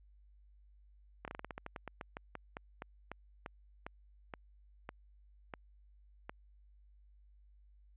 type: slowing click train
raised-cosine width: 0.5 ms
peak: -27 dBFS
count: 23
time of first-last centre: 1.25-6.295 s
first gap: 28 ms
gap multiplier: 1.17
effects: added 50 Hz sine -60 dBFS peak until 7.96 s + resampled to 8000 Hz